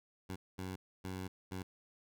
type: tone bursts at uneven times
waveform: 15% pulse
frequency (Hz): 93.2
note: F#2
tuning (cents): +13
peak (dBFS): -34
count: 4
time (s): 0.29-0.36 / 0.58-0.76 / 1.04-1.28 / 1.51-1.63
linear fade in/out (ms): 10
effects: none